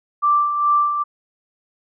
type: tone with tremolo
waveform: sine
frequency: 1174.7 Hz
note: D6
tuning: in tune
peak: -12 dBFS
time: 0.22-1.04 s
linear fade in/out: 20 ms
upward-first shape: sine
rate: 2.4 Hz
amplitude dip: 55%
effects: none